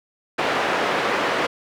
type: band-pass noise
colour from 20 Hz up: pink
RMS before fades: -22 dBFS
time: 0.38-1.47 s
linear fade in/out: 10 ms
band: 400 to 2300 Hz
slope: 12 dB/octave
effects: none